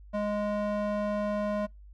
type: tone with band-pass filter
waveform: square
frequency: 207.7 Hz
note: G#3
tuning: in tune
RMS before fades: -30 dBFS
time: 0.13-1.67 s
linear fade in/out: 20 ms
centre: 610 Hz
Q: 1.3
effects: noise-tail reverb RT60 0.2 s tail -26 dB re dry + added 50 Hz sine -47 dBFS peak until 1.93 s